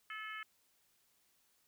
harmonic tone, 432.7 Hz, A4, 29 cents flat, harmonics 3 / 4 / 5 / 6 / 7, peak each -47 / -47 / -48 / -55 / -53 dBFS, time 0.1-0.43 s, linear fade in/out 2 ms, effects white hiss -74 dBFS RMS until 1.67 s

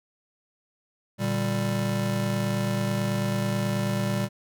square chord, G minor, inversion first, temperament just, 117.6 / 147 / 196 Hz, Bb2 / D3 / G3, +16 / +2 / 0 cents, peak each -29 / -34 / -28 dBFS, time 1.18-4.29 s, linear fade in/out 50 ms, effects none

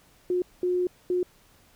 sine tone bursts at uneven times, 360 Hz, F#4, 47 cents flat, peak -22 dBFS, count 3, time 0.3-0.42 / 0.63-0.87 / 1.1-1.23 s, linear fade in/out 2 ms, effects pink hiss -59 dBFS RMS until 1.75 s

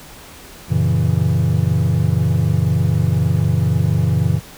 triangle chord, F# dominant seventh, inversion none, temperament equal, 92.5 / 116.54 / 138.59 / 164.81 Hz, F#2 / A#2 / C#3 / E3, 0 / 0 / 0 / 0 cents, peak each -17 dBFS, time 0.68-4.41 s, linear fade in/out 50 ms, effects pink hiss -39 dBFS RMS until 4.57 s

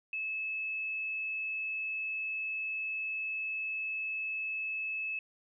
sine tone, 2600 Hz, E7, 24 cents flat, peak -33 dBFS, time 0.13-5.19 s, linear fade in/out 2 ms, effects none

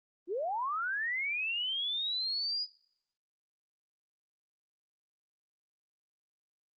sine linear sweep, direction up, 315.2 to 4978 Hz, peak -31 dBFS, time 0.27-2.67 s, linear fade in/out 50 ms, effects noise-tail reverb RT60 0.7 s tail -22 dB re dry + Opus 24 kbps

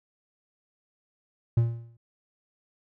triangle tone with exponential decay, 116.54 Hz, A#2, in tune, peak -14 dBFS, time 1.57-1.97 s, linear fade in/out 5 ms, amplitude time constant 85 ms, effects none

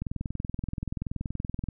click train, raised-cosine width 5 ms, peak -19 dBFS, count 36, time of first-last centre 0.02-1.687 s, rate 21 Hz, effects none

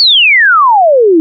sine exponential sweep, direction down, 4611 to 309.6 Hz, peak -3 dBFS, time 0-1.2 s, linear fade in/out 0 ms, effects none

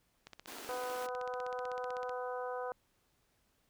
click train, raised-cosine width 0.2 ms, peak -31 dBFS, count 30, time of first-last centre 0.27-2.094 s, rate 15.9 Hz
pink high-pass noise, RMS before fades -48 dBFS, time 0.47-1.07 s, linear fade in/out 10 ms, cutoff 240 Hz, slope 48 dB/octave
harmonic tone, 250 Hz, B3, 21 cents sharp, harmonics 2 / 3 / 4 / 5 / 6, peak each -39 / -43 / -45 / -47 / -49 dBFS, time 0.69-2.72 s, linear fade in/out 0 ms
effects pink hiss -75 dBFS RMS until 3.69 s

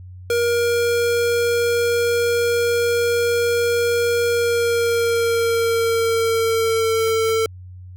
square tone with pitch glide, 473.3 to 447.5 Hz, A#4 to A4, +26 to +29 cents, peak -17 dBFS, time 0.3-7.46 s, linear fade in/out 2 ms, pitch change -97 cents, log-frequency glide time 4.27-7.17 s, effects added 91 Hz sine -35 dBFS peak until 7.96 s

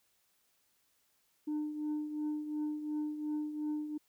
sine tone with tremolo, 301.5 Hz, D4, 46 cents sharp, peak -29 dBFS, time 1.47-3.98 s, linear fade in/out 10 ms, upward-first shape triangle, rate 2.8 Hz, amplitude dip 70%, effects tanh soft clip ceiling -31 dBFS + white hiss -74 dBFS RMS until 4.08 s

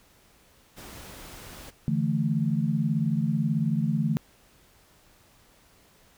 pink noise, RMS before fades -44 dBFS, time 0.76-1.71 s, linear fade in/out 20 ms
sine chord, D suspended second, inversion none, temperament just, 146.83 / 165.19 / 220.2 Hz, D3 / E3 / A3, 0 / +4 / +2 cents, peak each -27 dBFS, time 1.88-4.17 s, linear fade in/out 0 ms
effects pink hiss -59 dBFS RMS until 6.17 s

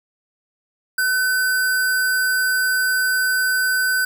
sine tone with sample-and-hold, 1512 Hz, F#6, 37 cents sharp, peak -16 dBFS, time 0.98-4.05 s, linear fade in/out 5 ms, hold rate 6300 Hz, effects none

